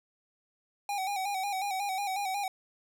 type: tone with vibrato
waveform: square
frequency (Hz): 784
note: G5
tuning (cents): 0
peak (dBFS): -31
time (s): 0.89-2.48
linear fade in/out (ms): 2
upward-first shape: square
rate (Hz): 5.5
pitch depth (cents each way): 61
effects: none